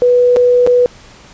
sine tone with dropouts, 491.7 Hz, B4, 8 cents flat, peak -6 dBFS, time 0.02-0.86 s, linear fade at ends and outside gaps 0 ms, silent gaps 0.362-0.368 / 0.665-0.673 s, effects pink hiss -40 dBFS RMS until 1.33 s + resampled to 16000 Hz

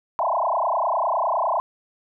sine tone with frequency modulation, 838 Hz, G#5, 15 cents sharp, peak -19 dBFS, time 0.19-1.6 s, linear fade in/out 0 ms, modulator 29.9 Hz, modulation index 7.1, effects none

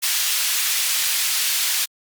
pink high-pass noise, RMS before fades -21 dBFS, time 0.02-1.86 s, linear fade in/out 20 ms, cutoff 2700 Hz, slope 12 dB/octave, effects Opus 48 kbps

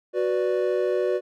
triangle chord, B minor, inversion second, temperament equal, 370 / 493.9 / 587.3 Hz, F#4 / B4 / D5, 0 / 0 / 0 cents, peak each -22 / -24 / -25 dBFS, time 0.13-1.21 s, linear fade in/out 50 ms, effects none

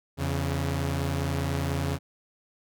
sawtooth tone pair together, 84.31 / 138.59 Hz, E2 / C#3, +40 / 0 cents, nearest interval major sixth, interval 860 cents, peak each -25 dBFS, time 0.17-1.99 s, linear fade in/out 50 ms, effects none

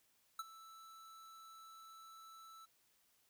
square tone with ADSR envelope, 1318.5 Hz, E6, in tune, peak -39 dBFS, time 0.39-2.66 s, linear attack 4 ms, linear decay 31 ms, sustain -17 dB, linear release 16 ms, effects white hiss -75 dBFS RMS until 3.29 s

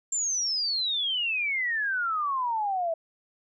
sine exponential sweep, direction down, 7400 to 643 Hz, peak -25 dBFS, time 0.12-2.94 s, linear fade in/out 5 ms, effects none

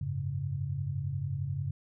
sine chord, F# suspended second, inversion none, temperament equal, 92.5 / 103.83 / 138.59 Hz, F#2 / G#2 / C#3, 0 / 0 / 0 cents, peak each -37 / -37 / -33 dBFS, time 0.01-1.71 s, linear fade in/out 5 ms, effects none

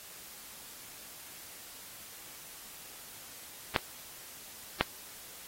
clicks, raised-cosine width 0.3 ms, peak -8 / -8 dBFS, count 2, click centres 3.762 / 4.81 s, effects white hiss -49 dBFS RMS until 5.47 s + AAC 48 kbps

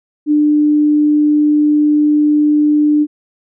sine tone, 298.5 Hz, D4, 28 cents sharp, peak -8 dBFS, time 0.26-3.07 s, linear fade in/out 50 ms, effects none

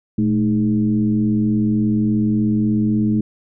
sine tone with frequency modulation, 215 Hz, A3, 40 cents flat, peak -14 dBFS, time 0.18-3.21 s, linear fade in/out 5 ms, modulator 96.5 Hz, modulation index 0.87, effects none

